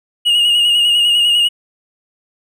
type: tone with vibrato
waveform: triangle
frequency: 2867 Hz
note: F7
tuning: 45 cents sharp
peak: -8 dBFS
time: 0.25-1.49 s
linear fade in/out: 20 ms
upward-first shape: square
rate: 10 Hz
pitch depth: 26 cents each way
effects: none